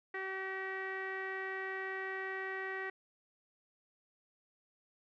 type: tone with low-pass filter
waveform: sawtooth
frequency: 382.1 Hz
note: G4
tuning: 44 cents flat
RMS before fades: -40 dBFS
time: 0.14-2.9 s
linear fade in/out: 5 ms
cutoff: 1900 Hz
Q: 6.7
effects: none